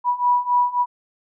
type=beating tone pair; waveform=sine; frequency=976 / 979.7 Hz; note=B5 / B5; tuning=-21 / -14 cents; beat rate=3.7 Hz; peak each=-20 / -18 dBFS; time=0.04-0.86 s; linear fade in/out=50 ms; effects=none